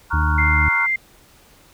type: chord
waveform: sine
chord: Gb major seventh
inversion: first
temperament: equal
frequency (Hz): 932.3 / 1108.7 / 1396.9 / 1480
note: Bb5 / Db6 / F6 / Gb6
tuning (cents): 0 / 0 / 0 / 0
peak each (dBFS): -25 / -27 / -24 / -27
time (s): 0.1-0.87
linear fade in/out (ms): 20
type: harmonic tone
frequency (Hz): 76.3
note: D#2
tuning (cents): -33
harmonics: 1 / 2 / 3 / 4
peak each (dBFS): -17 / -27 / -36 / -32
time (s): 0.13-0.69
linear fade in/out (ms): 5
type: tone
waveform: sine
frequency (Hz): 2093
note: C7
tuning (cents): 0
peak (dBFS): -17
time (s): 0.38-0.96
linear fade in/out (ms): 5
effects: pink hiss -51 dBFS RMS until 1.73 s